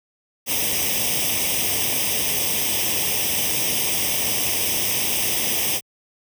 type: noise with comb filter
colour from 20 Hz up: white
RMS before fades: -22 dBFS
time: 0.46-5.81 s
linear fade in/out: 50 ms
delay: 0.35 ms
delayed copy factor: +0.85
effects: high-pass 60 Hz 12 dB/octave